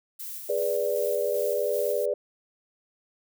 violet noise with tremolo, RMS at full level -37 dBFS, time 0.19-2.06 s, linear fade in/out 10 ms, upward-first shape square, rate 2.6 Hz, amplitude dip 30%
sine chord, G# diminished, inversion none, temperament equal with one note detuned, 415.3 / 495.9 / 587.3 Hz, G#4 / B4 / D5, 0 / +7 / 0 cents, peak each -29 / -28 / -27 dBFS, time 0.49-2.14 s, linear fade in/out 5 ms
effects none

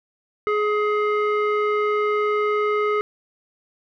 square tone with low-pass filter, 420.1 Hz, G#4, 20 cents sharp, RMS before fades -21 dBFS, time 0.47-3.01 s, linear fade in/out 0 ms, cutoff 1700 Hz, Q 4.7, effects none

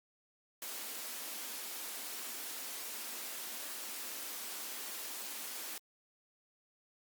white high-pass noise, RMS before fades -43 dBFS, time 0.62-5.78 s, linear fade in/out 2 ms, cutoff 210 Hz, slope 96 dB/octave, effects Opus 48 kbps

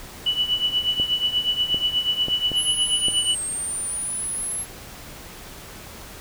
sine tone with tremolo, 2960 Hz, F#7, in tune, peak -16 dBFS, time 0.26-3.35 s, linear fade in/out 5 ms, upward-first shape triangle, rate 8.3 Hz, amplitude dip 85%
clicks, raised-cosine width 2 ms, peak -16 dBFS, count 5, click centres 0.999 / 1.745 / 2.284 / 2.517 / 3.084 s
sine exponential two-way sweep, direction down then up, 11190 to 8400 to 11190 Hz, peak -25 dBFS, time 2.55-4.66 s, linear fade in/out 50 ms, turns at 3.42 s
effects pink hiss -40 dBFS RMS until 6.2 s

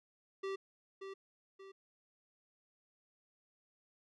square tone with echo, 388.5 Hz, G4, 16 cents flat, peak -38 dBFS, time 0.43-0.56 s, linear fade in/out 10 ms, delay 580 ms, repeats 2, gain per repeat -7 dB, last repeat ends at 1.72 s, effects low-pass 4000 Hz 12 dB/octave

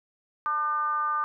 sine tone with frequency modulation, 1200 Hz, D6, 37 cents sharp, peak -24 dBFS, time 0.46-1.24 s, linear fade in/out 0 ms, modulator 314 Hz, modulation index 0.55, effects none

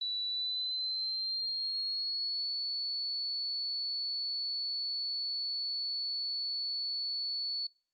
sine tone with pitch glide, 3951 to 4435 Hz, B7 to C#8, 0 to 0 cents, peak -32 dBFS, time 0.01-7.67 s, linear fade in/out 5 ms, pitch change +200 cents, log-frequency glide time 0.28-2.47 s, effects noise-tail reverb RT60 0.4 s tail -26 dB re dry + Opus 24 kbps

